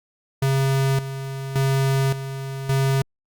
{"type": "tone with tremolo", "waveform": "square", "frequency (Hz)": 135.3, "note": "C#3", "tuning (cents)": -42, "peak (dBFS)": -18, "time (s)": [0.42, 3.02], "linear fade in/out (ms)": 5, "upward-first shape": "square", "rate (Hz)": 0.88, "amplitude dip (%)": 70, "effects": ["Opus 48 kbps"]}